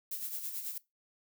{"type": "noise with tremolo", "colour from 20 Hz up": "violet", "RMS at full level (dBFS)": -37, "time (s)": [0.11, 0.78], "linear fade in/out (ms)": 5, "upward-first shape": "sine", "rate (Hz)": 9.2, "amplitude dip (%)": 55, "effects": ["noise-tail reverb RT60 0.2 s tail -20 dB re dry"]}